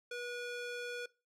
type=tone with band-pass filter; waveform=square; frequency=485.1 Hz; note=B4; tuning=31 cents flat; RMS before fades=-42 dBFS; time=0.11-1.06 s; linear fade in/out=5 ms; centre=2100 Hz; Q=0.59; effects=noise-tail reverb RT60 0.3 s tail -21 dB re dry